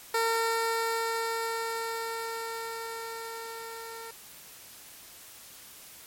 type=tone with level ramp; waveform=15% pulse; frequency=455.7 Hz; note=A#4; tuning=39 cents flat; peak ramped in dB=-18 to -34 dBFS; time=0.14-4.11 s; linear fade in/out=5 ms; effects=white hiss -49 dBFS RMS until 6.06 s + MP3 64 kbps